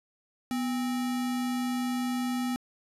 sine tone with sample-and-hold, 247.4 Hz, B3, 3 cents sharp, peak -27 dBFS, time 0.51-2.56 s, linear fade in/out 0 ms, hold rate 1050 Hz, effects resampled to 32000 Hz

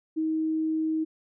sine tone, 316.5 Hz, D#4, 30 cents sharp, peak -24 dBFS, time 0.16-1.05 s, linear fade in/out 20 ms, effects none

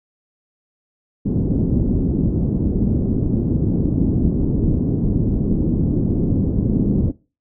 white low-pass noise, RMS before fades -18 dBFS, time 1.25-7.12 s, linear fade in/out 20 ms, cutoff 290 Hz, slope 24 dB/octave, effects noise-tail reverb RT60 0.3 s tail -19 dB re dry

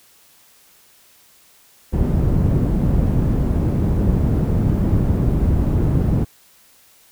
white low-pass noise, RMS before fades -17 dBFS, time 1.92-6.25 s, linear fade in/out 20 ms, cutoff 160 Hz, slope 12 dB/octave, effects white hiss -52 dBFS RMS until 7.11 s

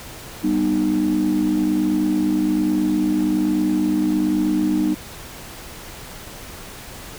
sine chord, G augmented, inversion none, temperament just, 196 / 245 / 306.2 Hz, G3 / B3 / D#4, 0 / -14 / -28 cents, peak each -22 / -22 / -17 dBFS, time 0.43-4.95 s, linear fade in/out 20 ms, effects tanh soft clip ceiling -11 dBFS + pink hiss -37 dBFS RMS until 7.18 s

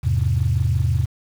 sine chord, E augmented, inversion none, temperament just, 82.41 / 103.01 / 128.76 Hz, E2 / G#2 / B#2, 0 / -14 / -27 cents, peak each -20 dBFS, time 0.03-1.06 s, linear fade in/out 20 ms, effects tanh soft clip ceiling -9 dBFS + 7-bit

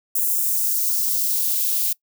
violet noise with high-pass filter sweep, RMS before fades -21 dBFS, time 0.15-1.93 s, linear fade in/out 5 ms, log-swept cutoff 8300 to 2700 Hz, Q 1.2, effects noise-tail reverb RT60 0.1 s tail -23 dB re dry

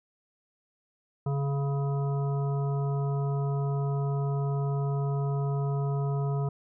harmonic tone with a mistuned harmonic, 140.2 Hz, C#3, 20 cents sharp, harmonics 1 / 3 / 5 / 7 / 9, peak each -26 / -36 / -40 / -43 / -45 dBFS, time 1.26-6.49 s, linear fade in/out 5 ms, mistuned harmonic 5, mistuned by -19 cents, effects none

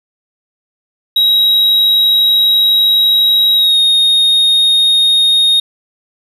triangle tone with pitch glide, 3833 to 3713 Hz, A#7 to A#7, +47 to -8 cents, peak -6 dBFS, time 1.16-5.6 s, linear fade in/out 5 ms, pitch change -55 cents, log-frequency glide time 3.55-3.79 s, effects none

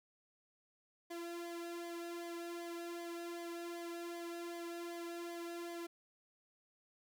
sawtooth tone with flanger, 342 Hz, F4, 36 cents flat, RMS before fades -45 dBFS, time 1.1-5.87 s, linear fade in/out 10 ms, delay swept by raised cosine 0.74 to 2.04 ms, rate 2.6 Hz, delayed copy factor -0.75, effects none

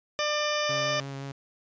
harmonic tone, 597 Hz, D5, 28 cents sharp, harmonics 1 / 2 / 3 / 4 / 5 / 6 / 8 / 9 / 10, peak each -29 / -32 / -34 / -35 / -36 / -37 / -38 / -39 / -39 dBFS, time 0.19-1 s, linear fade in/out 0 ms
sawtooth tone with vibrato, 137.5 Hz, C#3, 14 cents flat, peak -31 dBFS, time 0.69-1.32 s, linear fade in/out 5 ms, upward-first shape sine, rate 5.8 Hz, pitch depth 12 cents each way
effects resampled to 16000 Hz

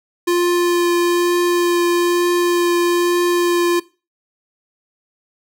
square tone with vibrato, 349.2 Hz, F4, in tune, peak -14 dBFS, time 0.27-3.8 s, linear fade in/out 10 ms, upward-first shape triangle, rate 1.1 Hz, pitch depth 10 cents each way, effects noise-tail reverb RT60 0.3 s tail -19 dB re dry

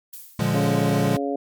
violet noise with exponential decay, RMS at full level -35 dBFS, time 0.13-0.73 s, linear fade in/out 5 ms, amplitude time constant 130 ms
square chord, Bb dominant seventh, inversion none, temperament equal, 116.54 / 146.83 / 174.61 / 207.7 Hz, Bb2 / D3 / F3 / Ab3, 0 / 0 / 0 / 0 cents, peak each -26 dBFS, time 0.39-1.17 s, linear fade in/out 5 ms
harmonic tone, 140 Hz, C#3, 18 cents sharp, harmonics 2 / 3 / 4 / 5, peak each -26 / -28 / -29 / -30 dBFS, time 0.54-1.36 s, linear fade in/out 5 ms
effects MP3 96 kbps

